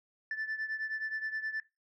sine beating tone pair, 1754 / 1763.5 Hz, A6 / A6, -6 / +3 cents, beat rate 9.5 Hz, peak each -34 / -38 dBFS, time 0.31-1.6 s, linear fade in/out 2 ms, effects noise-tail reverb RT60 0.2 s tail -18 dB re dry + tanh soft clip ceiling -30 dBFS

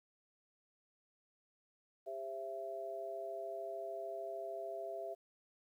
harmonic tone, 133.4 Hz, C3, 34 cents sharp, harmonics 3 / 4 / 5, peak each -47 / -50 / -42 dBFS, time 2.06-5.15 s, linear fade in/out 20 ms, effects 12-bit

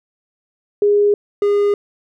sine / triangle tone pair in turn, 410.9 / 408.1 Hz, G#4 / G#4, -18 / -30 cents, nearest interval unison, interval 12 cents, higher first, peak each -10 dBFS, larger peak neither, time 0.82-1.14 / 1.42-1.74 s, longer neither, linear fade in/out 2 ms, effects none

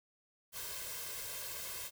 white noise with comb filter, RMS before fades -43 dBFS, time 0.52-1.91 s, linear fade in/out 50 ms, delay 1.9 ms, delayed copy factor +0.85, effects none

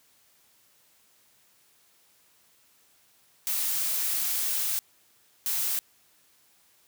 blue noise bursts at uneven times, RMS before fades -28 dBFS, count 2, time 3.47-4.79 / 5.46-5.79 s, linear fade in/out 0 ms, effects white hiss -63 dBFS RMS until 6.87 s + high-pass 60 Hz 12 dB/octave

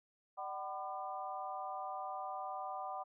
harmonic tone with a mistuned harmonic, 200 Hz, G3, 35 cents sharp, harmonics 3 / 4 / 5 / 6, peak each -49 / -42 / -46 / -47 dBFS, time 0.37-3.04 s, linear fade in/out 20 ms, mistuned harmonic 4, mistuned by -87 cents, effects none

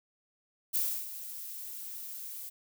violet noise with ADSR envelope, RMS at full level -29 dBFS, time 0.73-2.5 s, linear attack 22 ms, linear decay 300 ms, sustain -13 dB, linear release 18 ms, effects none

